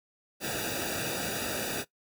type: noise with comb filter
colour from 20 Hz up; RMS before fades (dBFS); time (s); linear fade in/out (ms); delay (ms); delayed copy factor
pink; -33; 0.4-1.85; 50; 0.94; -1
effects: noise-tail reverb RT60 0.1 s tail -17 dB re dry + high-pass 60 Hz 12 dB/octave